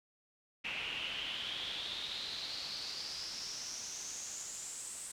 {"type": "noise with band-pass filter sweep", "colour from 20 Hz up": "brown", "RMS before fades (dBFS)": -42, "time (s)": [0.64, 5.12], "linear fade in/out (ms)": 10, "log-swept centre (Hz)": [2600, 8300], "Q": 6.5, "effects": []}